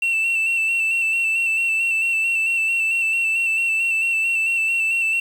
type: tone with vibrato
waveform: sine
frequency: 2686 Hz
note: E7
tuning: 32 cents sharp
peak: -15 dBFS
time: 0.02-5.2 s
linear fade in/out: 5 ms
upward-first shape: square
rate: 4.5 Hz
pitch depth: 25 cents each way
effects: tanh soft clip ceiling -16 dBFS + 7-bit